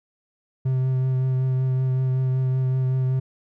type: tone with vibrato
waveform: triangle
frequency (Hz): 130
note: C3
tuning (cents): -11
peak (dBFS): -17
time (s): 0.65-3.2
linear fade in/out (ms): 10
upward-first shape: triangle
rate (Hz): 5.3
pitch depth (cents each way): 18
effects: none